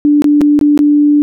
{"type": "tone with dropouts", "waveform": "sine", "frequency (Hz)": 293.7, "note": "D4", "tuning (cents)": 0, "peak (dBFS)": -5, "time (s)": [0.05, 1.22], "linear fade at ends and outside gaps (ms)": 0, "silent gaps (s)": [[0.221, 0.243], [0.409, 0.415], [0.591, 0.612], [0.776, 0.791]], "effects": []}